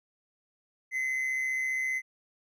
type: tone with amplitude modulation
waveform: triangle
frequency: 2047 Hz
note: C7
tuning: 38 cents flat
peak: -24 dBFS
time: 0.91-2.02 s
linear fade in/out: 50 ms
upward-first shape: sine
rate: 135 Hz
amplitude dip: 50%
effects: none